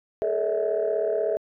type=tone cluster; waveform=sine; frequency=420.5 / 456.8 / 570 / 646 Hz; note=G#4 / A#4 / C#5 / E5; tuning=+22 / -35 / +48 / -35 cents; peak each=-26 / -28 / -30 / -25 dBFS; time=0.22-1.37 s; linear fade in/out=0 ms; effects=tanh soft clip ceiling -15 dBFS